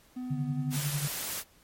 triangle tone with vibrato, 250 Hz, B3, 21 cents sharp, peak -32 dBFS, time 0.16-0.77 s, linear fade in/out 10 ms, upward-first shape square, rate 2.5 Hz, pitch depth 10 cents each way
sine tone with tremolo, 145.1 Hz, D3, 21 cents flat, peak -26 dBFS, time 0.3-1.08 s, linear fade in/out 10 ms, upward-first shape triangle, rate 11 Hz, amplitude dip 80%
white noise, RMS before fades -35 dBFS, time 0.7-1.44 s, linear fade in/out 50 ms
effects pink hiss -61 dBFS RMS until 1.63 s + MP3 64 kbps

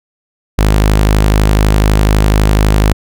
sawtooth tone, 52 Hz, G#1, 3 cents sharp, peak -3 dBFS, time 0.58-2.93 s, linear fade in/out 10 ms, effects none

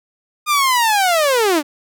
sawtooth linear sweep, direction down, 1228 to 275.4 Hz, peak -9 dBFS, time 0.46-1.63 s, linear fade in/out 50 ms, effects none

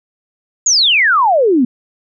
sine exponential sweep, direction down, 7040 to 232.2 Hz, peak -8 dBFS, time 0.66-1.65 s, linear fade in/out 5 ms, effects none

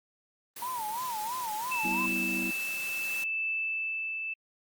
white high-pass noise, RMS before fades -41 dBFS, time 0.56-3.24 s, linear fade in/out 5 ms, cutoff 100 Hz, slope 48 dB/octave
sine tone with vibrato, 932 Hz, A#5, 1 cent flat, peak -32 dBFS, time 0.62-2.06 s, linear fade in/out 2 ms, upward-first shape sine, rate 3 Hz, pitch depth 170 cents each way
sine tone with tremolo, 2637 Hz, E7, in tune, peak -28 dBFS, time 1.71-4.34 s, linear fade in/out 10 ms, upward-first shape triangle, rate 0.7 Hz, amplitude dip 40%
triangle chord, E minor, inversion first, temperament equal with one note detuned, 191.85 / 246.9 / 329.6 Hz, G3 / B3 / E4, -37 / 0 / 0 cents, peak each -35 dBFS, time 1.84-2.51 s, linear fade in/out 10 ms
effects Opus 32 kbps

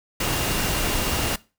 sine tone in noise, 2800 Hz, F7, 4 cents sharp, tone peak -34 dBFS, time 0.2-1.36 s, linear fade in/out 5 ms, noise pink, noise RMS -24 dBFS, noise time 0.2-1.36 s, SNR -13 dB, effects noise-tail reverb RT60 0.3 s tail -20 dB re dry

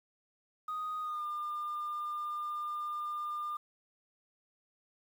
sine tone with pitch glide, 1244.5 to 1202.8 Hz, D#6 to D6, 0 to +41 cents, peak -33 dBFS, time 0.68-3.57 s, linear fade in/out 5 ms, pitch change -59 cents, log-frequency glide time 1.01-1.24 s, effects tanh soft clip ceiling -32 dBFS + 10-bit

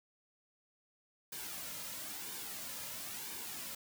white noise with flanger, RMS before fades -44 dBFS, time 1.32-3.75 s, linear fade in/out 5 ms, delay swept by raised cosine 1.5 to 2.7 ms, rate 1 Hz, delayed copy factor -0.55, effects none

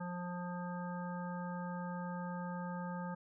harmonic tone, 177.2 Hz, F3, 25 cents sharp, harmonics 1 / 3 / 5 / 7 / 9, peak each -40 / -48 / -46 / -50 / -52 dBFS, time 0-3.15 s, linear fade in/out 10 ms, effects none

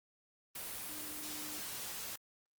sine tone in noise, 302.4 Hz, D#4, 49 cents flat, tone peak -51 dBFS, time 0.89-1.6 s, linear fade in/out 5 ms, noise white, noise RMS -43 dBFS, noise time 0.55-2.16 s, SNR -11 dB, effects Opus 24 kbps

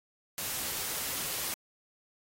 white noise, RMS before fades -35 dBFS, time 0.38-1.54 s, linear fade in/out 0 ms, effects AAC 48 kbps

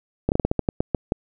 slowing click train, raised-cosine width 2 ms, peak -6 dBFS, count 11, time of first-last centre 0.29-1.121 s, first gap 29 ms, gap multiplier 1.22, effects none

